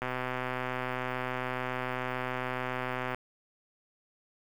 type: click train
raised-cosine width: 0.5 ms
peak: -18 dBFS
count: 398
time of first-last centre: 0.02-3.146 s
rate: 127 Hz
effects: 8-bit